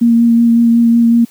sine tone with vibrato, 233.1 Hz, A#3, in tune, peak -5 dBFS, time 0.01-1.25 s, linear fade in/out 10 ms, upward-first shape sine, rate 5.4 Hz, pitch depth 15 cents each way, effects white hiss -45 dBFS RMS until 1.3 s + high-pass 150 Hz 12 dB/octave

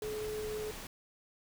sine tone in noise, 427.8 Hz, A4, 49 cents flat, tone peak -36 dBFS, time 0.02-0.71 s, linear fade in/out 2 ms, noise pink, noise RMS -45 dBFS, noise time 0.02-0.87 s, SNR +6 dB, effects none

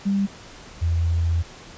sine tone pair in turn, 198 / 83.73 Hz, G3 / E2, +18 / +28 cents, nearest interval octave + minor third, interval 1490 cents, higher first, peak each -18 dBFS, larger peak neither, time 0.05-0.27 / 0.81-1.43 s, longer second, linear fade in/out 20 ms, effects pink hiss -43 dBFS RMS until 1.77 s + resampled to 16000 Hz

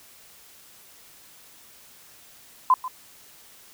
sine tone with echo, 1020 Hz, C6, 44 cents flat, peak -13 dBFS, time 2.7-2.74 s, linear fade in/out 2 ms, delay 140 ms, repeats 1, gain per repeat -15 dB, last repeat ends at 2.88 s, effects white hiss -51 dBFS RMS until 3.73 s

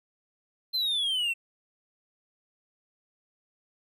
triangle exponential sweep, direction down, 4165 to 2666 Hz, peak -24 dBFS, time 0.73-1.34 s, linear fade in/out 20 ms, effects none

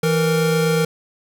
square tone pair together, 164.12 / 464.2 Hz, E3 / A#4, -7 / -7 cents, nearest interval octave + tritone, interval 1800 cents, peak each -19 dBFS, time 0.03-0.85 s, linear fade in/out 5 ms, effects none

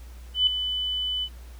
sine tone with ADSR envelope, 3000 Hz, F#7, 23 cents sharp, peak -15 dBFS, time 0.34-1.29 s, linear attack 130 ms, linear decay 3 ms, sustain -10 dB, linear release 59 ms, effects added 60 Hz sine -40 dBFS peak until 1.59 s + pink hiss -54 dBFS RMS until 1.59 s

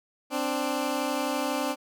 15% pulse tone pair together, 261.6 / 293.6 Hz, C4 / D4, 0 / 0 cents, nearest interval major second, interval 200 cents, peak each -23 dBFS, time 0.3-1.76 s, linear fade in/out 50 ms, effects none

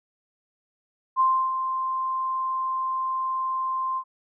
sine tone with ADSR envelope, 1046.5 Hz, C6, in tune, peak -16 dBFS, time 1.16-4.04 s, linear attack 41 ms, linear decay 310 ms, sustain -8 dB, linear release 69 ms, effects none

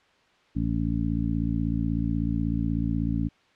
harmonic tone, 56.3 Hz, A1, 40 cents sharp, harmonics 1 / 2 / 3 / 4 / 5, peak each -30 / -30 / -30 / -30 / -30 dBFS, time 0.55-3.29 s, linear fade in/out 20 ms, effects white hiss -61 dBFS RMS until 3.55 s + low-pass 3000 Hz 12 dB/octave

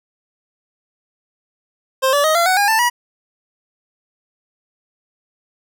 25% pulse tone with pitch steps, 527 / 574.7 / 626.7 / 683.4 / 745.3 / 812.7 / 886.3 / 966.5 Hz, C5 / D5 / D#5 / F5 / F#5 / G#5 / A5 / B5, +12 / -38 / +12 / -38 / +12 / -38 / +12 / -38 cents, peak -9 dBFS, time 2.02-2.9 s, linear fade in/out 20 ms, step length 110 ms, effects none

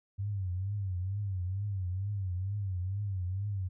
sine tone with vibrato, 96.1 Hz, G2, 34 cents flat, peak -31 dBFS, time 0.18-3.69 s, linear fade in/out 20 ms, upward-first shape triangle, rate 2.2 Hz, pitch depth 150 cents each way, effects none

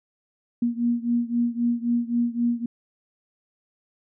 sine beating tone pair, 236.2 / 240 Hz, A#3 / B3, +23 / -49 cents, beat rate 3.8 Hz, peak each -23 / -25 dBFS, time 0.62-2.66 s, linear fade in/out 5 ms, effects none

